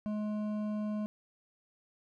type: tone with hard clipping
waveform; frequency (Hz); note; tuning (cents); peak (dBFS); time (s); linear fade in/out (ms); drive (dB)
sine; 211.3; G#3; +30; -34; 0.06-1.06; 0; 9
effects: none